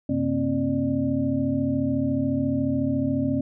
sine tone cluster, 95.5 / 134.3 / 235.6 / 269.7 / 596 Hz, G2 / C3 / A#3 / C#4 / D5, -45 / +46 / +19 / -47 / +25 cents, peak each -32 / -30 / -29 / -23 / -32 dBFS, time 0.09-3.41 s, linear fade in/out 5 ms, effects none

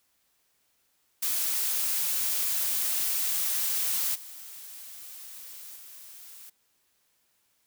blue noise with level steps, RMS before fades -28 / -44 / -47 dBFS, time 1.22-6.5 s, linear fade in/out 10 ms, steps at 4.14 / 5.75 s, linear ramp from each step 20 ms, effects white hiss -71 dBFS RMS until 7.66 s

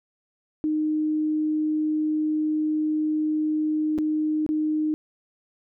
sine tone with dropouts, 307.8 Hz, D#4, 19 cents flat, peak -21 dBFS, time 0.64-4.94 s, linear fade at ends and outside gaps 0 ms, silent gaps 3.98-3.986 / 4.464-4.49 s, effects none

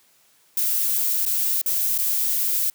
violet noise with dropouts, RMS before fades -22 dBFS, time 0.57-2.7 s, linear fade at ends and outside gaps 2 ms, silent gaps 1.253-1.262 / 1.615-1.66 / 1.979-1.986 s, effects white hiss -59 dBFS RMS until 2.74 s + high-pass 100 Hz 12 dB/octave

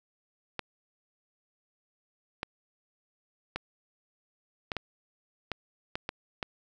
clicks, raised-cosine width 0.3 ms, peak -16 dBFS, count 9, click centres 0.593 / 2.431 / 3.56 / 4.718 / 4.767 / 5.517 / 5.955 / 6.091 / 6.428 s, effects none

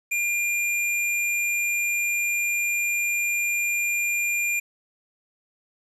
square tone, 2400 Hz, D7, 37 cents sharp, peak -23 dBFS, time 0.11-4.6 s, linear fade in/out 10 ms, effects resampled to 32000 Hz + 9-bit

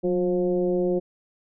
sine tone with frequency modulation, 358.7 Hz, F4, 46 cents sharp, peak -20 dBFS, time 0.03-1 s, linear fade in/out 20 ms, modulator 175 Hz, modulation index 1, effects none

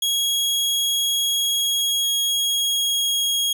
sawtooth tone with pitch glide, 3310 to 3287 Hz, G#7 to G#7, -6 to -19 cents, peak -16 dBFS, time 0.02-3.53 s, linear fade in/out 5 ms, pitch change -13 cents, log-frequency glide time 1.25-3.34 s, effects none

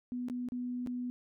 sine tone with dropouts, 246.9 Hz, B3, in tune, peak -34 dBFS, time 0.12-1.1 s, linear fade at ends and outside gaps 0 ms, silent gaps 0.285-0.299 / 0.487-0.521 / 0.863-0.872 s, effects none

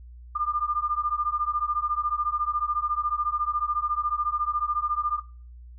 sine beating tone pair, 1196 / 1210 Hz, D6 / D#6, +31 / -49 cents, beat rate 14 Hz, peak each -27 dBFS, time 0.35-5.2 s, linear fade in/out 10 ms, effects noise-tail reverb RT60 0.4 s tail -19 dB re dry + added 60 Hz sine -42 dBFS peak until 5.78 s

